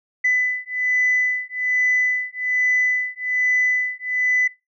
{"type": "beating tone pair", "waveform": "sine", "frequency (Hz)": [2000, 2001.2], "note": ["B6", "B6"], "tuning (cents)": [21, 22], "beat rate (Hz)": 1.2, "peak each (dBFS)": -20, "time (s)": [0.24, 4.48], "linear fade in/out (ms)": 10, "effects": ["noise-tail reverb RT60 0.2 s tail -18 dB re dry", "tanh soft clip ceiling -11 dBFS"]}